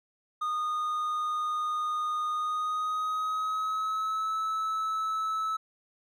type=tone with pitch glide; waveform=triangle; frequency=1230 to 1303.1 Hz; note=D#6 to E6; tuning=-20 to -20 cents; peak=-26 dBFS; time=0.41-5.57 s; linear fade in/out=10 ms; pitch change=+100 cents; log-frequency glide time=2.31-4.34 s; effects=none